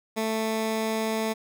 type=tone; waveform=15% pulse; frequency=220.8 Hz; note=A3; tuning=6 cents sharp; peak=-19 dBFS; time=0.16-1.34 s; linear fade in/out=20 ms; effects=none